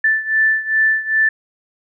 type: beating tone pair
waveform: sine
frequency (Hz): 1760 / 1762.5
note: A6 / A6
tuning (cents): 0 / +2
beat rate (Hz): 2.5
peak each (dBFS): -15 / -18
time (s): 0.04-1.29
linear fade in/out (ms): 5
effects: none